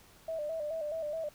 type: tone with vibrato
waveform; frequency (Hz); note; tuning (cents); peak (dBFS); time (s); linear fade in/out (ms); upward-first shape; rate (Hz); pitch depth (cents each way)
sine; 622.3; D#5; 0; -33; 0.28-1.29; 5; square; 4.7; 73
effects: pink hiss -59 dBFS RMS until 1.34 s